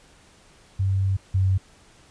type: tone pair in turn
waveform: sine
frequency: 96.4 / 94.91 Hz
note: G2 / F#2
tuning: -28 / +45 cents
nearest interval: unison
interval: 27 cents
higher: first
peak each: -19 / -17 dBFS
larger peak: second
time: 0.79-1.17 / 1.34-1.58 s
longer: first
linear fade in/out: 10 ms
effects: pink hiss -54 dBFS RMS until 2.1 s + resampled to 22050 Hz